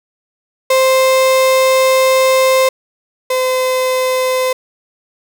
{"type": "tone pair in turn", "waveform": "35% pulse", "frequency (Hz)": [523.3, 513.4], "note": ["C5", "C5"], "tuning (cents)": [0, -33], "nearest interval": "unison", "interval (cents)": 33, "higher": "first", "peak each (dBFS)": [-7, -11], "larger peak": "first", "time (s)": [[0.7, 2.69], [3.3, 4.53]], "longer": "first", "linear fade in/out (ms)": 5, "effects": []}